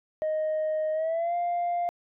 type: tone with pitch glide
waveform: sine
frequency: 622.3 to 698.5 Hz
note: D#5 to F5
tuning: 0 to 0 cents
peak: -23 dBFS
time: 0.22-1.89 s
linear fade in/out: 0 ms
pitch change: +200 cents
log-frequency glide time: 0.93-1.35 s
effects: tanh soft clip ceiling -23 dBFS